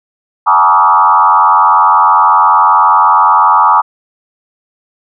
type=tone with frequency modulation; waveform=sine; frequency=1051 Hz; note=C6; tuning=7 cents sharp; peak=-4 dBFS; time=0.46-3.82 s; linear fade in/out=20 ms; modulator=88.2 Hz; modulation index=2.6; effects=none